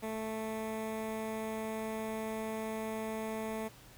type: tone with notch filter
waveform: 15% pulse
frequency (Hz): 220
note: A3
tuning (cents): 0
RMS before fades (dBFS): -38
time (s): 0.02-3.69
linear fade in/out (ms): 20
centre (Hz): 4600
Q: 0.81
effects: added 120 Hz sine -60 dBFS peak until 3.97 s + pink hiss -57 dBFS RMS until 3.97 s